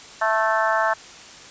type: harmonic tone with a mistuned harmonic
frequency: 220.2 Hz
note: A3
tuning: 2 cents sharp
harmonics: 3 / 4 / 5 / 6 / 7 / 8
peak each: -23 / -24 / -25 / -26 / -26 / -27 dBFS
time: 0.21-0.94 s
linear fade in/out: 10 ms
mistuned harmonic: 5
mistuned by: -16 cents
effects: white hiss -42 dBFS RMS until 1.5 s + resampled to 16000 Hz